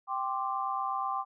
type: chord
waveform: sine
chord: G suspended fourth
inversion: none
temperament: equal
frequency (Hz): 784 / 1046.5 / 1174.7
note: G5 / C6 / D6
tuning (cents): 0 / 0 / 0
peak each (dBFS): -34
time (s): 0.07-1.25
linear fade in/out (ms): 50
effects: none